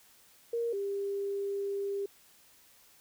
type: tone pair in turn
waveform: sine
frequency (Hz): 467.5 / 398.8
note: A#4 / G4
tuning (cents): +5 / +30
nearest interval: minor third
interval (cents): 275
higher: first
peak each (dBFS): -29 / -31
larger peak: first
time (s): 0.53-0.73 / 0.73-2.06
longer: second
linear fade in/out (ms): 5
effects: white hiss -61 dBFS RMS until 3 s